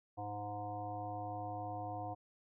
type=harmonic tone with a mistuned harmonic; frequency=103.5 Hz; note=G#2; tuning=5 cents flat; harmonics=1 / 3 / 5 / 7 / 9 / 10; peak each=-46 / -49 / -50 / -42 / -50 / -55 dBFS; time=0.17-2.15 s; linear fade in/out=20 ms; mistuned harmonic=1; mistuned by=+16 cents; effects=none